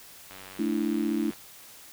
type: click train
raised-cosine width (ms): 0.3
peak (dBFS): -28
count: 98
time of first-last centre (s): 0.31-1.334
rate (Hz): 94.7
type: chord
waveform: sine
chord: A suspended fourth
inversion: none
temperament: equal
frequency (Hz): 220 / 293.7 / 329.6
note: A3 / D4 / E4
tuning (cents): 0 / 0 / 0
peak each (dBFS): -29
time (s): 0.59-1.31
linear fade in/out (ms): 5
effects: white hiss -49 dBFS RMS until 1.92 s